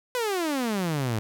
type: exponential sweep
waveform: sawtooth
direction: down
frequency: 510 to 104.5 Hz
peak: -21 dBFS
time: 0.15-1.19 s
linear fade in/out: 0 ms
effects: none